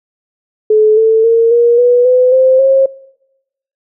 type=tone with pitch steps; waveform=sine; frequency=430.2 / 444.1 / 458.4 / 473.2 / 488.5 / 504.3 / 520.5 / 537.3 Hz; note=A4 / A4 / A#4 / A#4 / B4 / B4 / C5 / C5; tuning=-39 / +16 / -29 / +26 / -19 / +36 / -9 / +46 cents; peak=-5 dBFS; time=0.7-2.86 s; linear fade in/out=5 ms; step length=270 ms; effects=noise-tail reverb RT60 0.9 s tail -23 dB re dry